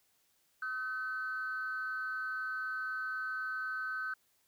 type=tone pair together; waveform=sine; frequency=1278 / 1525.9 Hz; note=D#6 / G6; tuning=+46 / -47 cents; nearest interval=minor third; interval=307 cents; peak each=-40 / -35 dBFS; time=0.62-4.14 s; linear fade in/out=5 ms; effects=tanh soft clip ceiling -29 dBFS + white hiss -73 dBFS RMS until 4.47 s